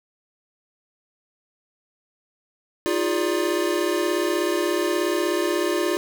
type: tone cluster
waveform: square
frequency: 316.9 / 353.5 / 412.4 / 583 Hz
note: D#4 / F4 / G#4 / D5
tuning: +32 / +21 / -12 / -13 cents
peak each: -29 / -24 / -29 / -29 dBFS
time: 2.86-5.97 s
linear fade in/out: 0 ms
effects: none